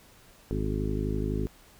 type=harmonic tone with a mistuned harmonic; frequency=51.91 Hz; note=G#1; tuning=in tune; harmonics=1 / 2 / 3 / 4 / 5 / 6 / 7 / 8; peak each=-31 / -34 / -35 / -37 / -35 / -41 / -36 / -38 dBFS; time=0.51-1.47 s; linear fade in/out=0 ms; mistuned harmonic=8; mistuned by=+34 cents; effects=pink hiss -56 dBFS RMS until 1.79 s